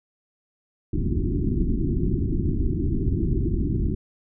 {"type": "low-pass noise", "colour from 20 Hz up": "pink", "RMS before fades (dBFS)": -23, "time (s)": [0.93, 3.95], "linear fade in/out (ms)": 5, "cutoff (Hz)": 380, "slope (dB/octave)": 96, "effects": []}